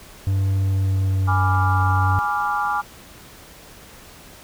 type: tone with pitch glide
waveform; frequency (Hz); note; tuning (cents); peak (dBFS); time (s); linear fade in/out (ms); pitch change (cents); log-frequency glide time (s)
triangle; 97 to 94.78; G2 to F#2; -18 to +42; -15; 0.27-2.19; 0; -40; 0.41-1.63
type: chord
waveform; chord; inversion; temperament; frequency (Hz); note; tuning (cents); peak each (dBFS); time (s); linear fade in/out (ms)
sine; G# diminished seventh; none; equal; 830.6 / 987.8 / 1174.7 / 1396.9; G#5 / B5 / D6 / F6; 0 / 0 / 0 / 0; -23 / -29 / -24 / -26; 1.27-2.82; 20
effects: pink hiss -44 dBFS RMS until 4.43 s